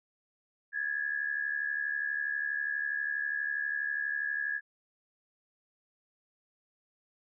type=tone pair together; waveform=sine; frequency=1661.2 / 1733.5 Hz; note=G#6 / A6; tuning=0 / -26 cents; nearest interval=minor second; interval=74 cents; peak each=-32 / -35 dBFS; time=0.72-4.61 s; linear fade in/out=50 ms; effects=none